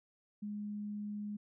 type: tone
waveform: sine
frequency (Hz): 207.7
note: G#3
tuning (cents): 0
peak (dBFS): -38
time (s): 0.42-1.37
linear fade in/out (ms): 10
effects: none